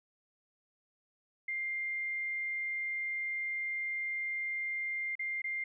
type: tone with dropouts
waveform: sine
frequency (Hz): 2100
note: C7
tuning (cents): +6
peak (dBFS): -33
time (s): 1.48-5.64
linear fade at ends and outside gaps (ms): 5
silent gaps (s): 5.154-5.193 / 5.419-5.441
effects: none

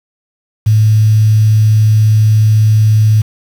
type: tone with quantisation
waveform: sine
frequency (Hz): 108.2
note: A2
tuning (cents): -29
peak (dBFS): -5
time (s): 0.66-3.22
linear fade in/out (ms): 10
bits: 5
effects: none

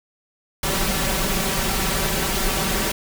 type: noise with comb filter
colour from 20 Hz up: pink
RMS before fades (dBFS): -22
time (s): 0.63-2.92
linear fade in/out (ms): 5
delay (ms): 5.2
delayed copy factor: +0.8
effects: none

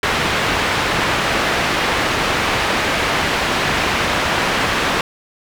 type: low-pass noise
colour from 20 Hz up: white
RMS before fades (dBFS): -18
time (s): 0.03-5.01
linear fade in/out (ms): 2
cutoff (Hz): 2300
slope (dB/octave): 12
effects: none

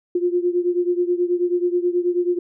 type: beating tone pair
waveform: sine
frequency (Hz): 351 / 360.3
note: F4 / F#4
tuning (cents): +9 / -46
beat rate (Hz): 9.3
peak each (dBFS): -19 / -22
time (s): 0.15-2.39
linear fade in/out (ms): 5
effects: none

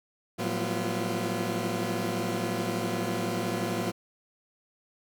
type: tone cluster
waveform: 20% pulse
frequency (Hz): 111.8 / 177.8 / 189.5 / 243.9 / 343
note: A2 / F3 / F#3 / B3 / F4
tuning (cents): +28 / +31 / +42 / -21 / -31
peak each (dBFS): -30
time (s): 0.38-3.92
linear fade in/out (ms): 20
effects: none

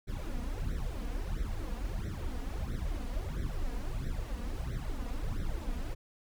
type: noise with flanger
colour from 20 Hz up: brown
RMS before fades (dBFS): -35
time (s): 0.07-5.95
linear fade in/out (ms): 20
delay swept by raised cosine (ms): 0.51 to 4.21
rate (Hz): 1.5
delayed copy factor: +1
effects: none

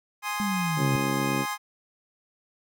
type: chord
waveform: 25% pulse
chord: Ab major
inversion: none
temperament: equal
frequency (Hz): 830.6 / 1046.5 / 1244.5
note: Ab5 / C6 / Eb6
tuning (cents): 0 / 0 / 0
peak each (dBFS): -29 / -28 / -31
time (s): 0.22-1.58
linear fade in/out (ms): 50
type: linear sweep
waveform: sine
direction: down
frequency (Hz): 209.9 to 126.1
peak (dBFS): -26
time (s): 0.4-0.96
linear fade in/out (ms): 0
type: harmonic tone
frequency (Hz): 68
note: C#2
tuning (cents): -33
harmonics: 2 / 3 / 4 / 5 / 6 / 7 / 8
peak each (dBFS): -31 / -32 / -30 / -33 / -37 / -42 / -37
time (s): 0.76-1.46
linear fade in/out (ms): 50
effects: none

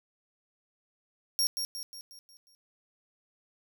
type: tone with echo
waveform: sawtooth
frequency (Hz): 5570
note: F8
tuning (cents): -5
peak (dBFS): -22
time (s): 1.39-1.47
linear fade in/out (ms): 0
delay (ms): 180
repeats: 6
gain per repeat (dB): -6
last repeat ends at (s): 2.55
effects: none

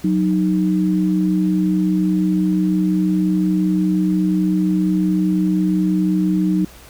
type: tone pair together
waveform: sine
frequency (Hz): 184.33 / 310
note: F#3 / D#4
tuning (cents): -6 / -6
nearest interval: major sixth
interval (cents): 900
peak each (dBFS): -16 / -18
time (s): 0.04-6.65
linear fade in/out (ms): 5
effects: added 60 Hz sine -45 dBFS peak until 6.89 s + pink hiss -43 dBFS RMS until 6.89 s

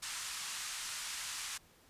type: band-pass noise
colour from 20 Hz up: white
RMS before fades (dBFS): -42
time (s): 0.02-1.58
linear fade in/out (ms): 10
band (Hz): 980 to 9000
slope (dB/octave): 24
effects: pink hiss -64 dBFS RMS until 1.89 s + resampled to 32000 Hz

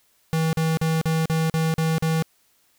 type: tone bursts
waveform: square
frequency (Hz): 160.9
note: E3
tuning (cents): -42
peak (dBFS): -20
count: 8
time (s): 0.33-2.224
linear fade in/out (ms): 0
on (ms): 200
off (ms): 42
effects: white hiss -63 dBFS RMS until 2.78 s

